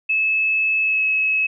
sine tone with pitch glide, 2600 to 2576 Hz, E7 to E7, -24 to -41 cents, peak -16 dBFS, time 0.09-1.47 s, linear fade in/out 10 ms, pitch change -17 cents, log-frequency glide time 0.82-1.04 s, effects none

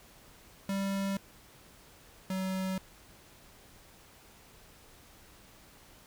square tone pair in turn, 196 / 188.71 Hz, G3 / F#3, 0 / +34 cents, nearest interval minor second, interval 66 cents, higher first, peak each -31 / -32 dBFS, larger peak first, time 0.69-1.17 / 2.3-2.78 s, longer neither, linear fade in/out 2 ms, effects pink hiss -57 dBFS RMS until 6.06 s

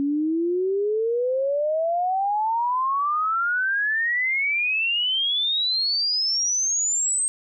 sine exponential sweep, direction up, 277.2 to 8460 Hz, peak -20 dBFS, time 0-7.28 s, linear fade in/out 0 ms, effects none

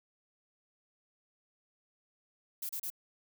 violet noise bursts, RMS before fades -38 dBFS, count 3, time 2.62-2.902 s, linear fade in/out 5 ms, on 72 ms, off 33 ms, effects none

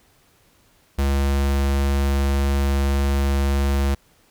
square tone, 69.3 Hz, C#2, in tune, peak -18 dBFS, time 0.98-3.95 s, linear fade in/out 10 ms, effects pink hiss -58 dBFS RMS until 4.3 s

